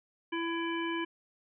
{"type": "harmonic tone", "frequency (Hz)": 333.9, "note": "E4", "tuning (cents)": 22, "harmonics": [1, 3, 5, 7, 9], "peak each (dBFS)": [-33, -38, -40, -41, -43], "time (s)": [0.32, 1.05], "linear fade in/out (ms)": 10, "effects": []}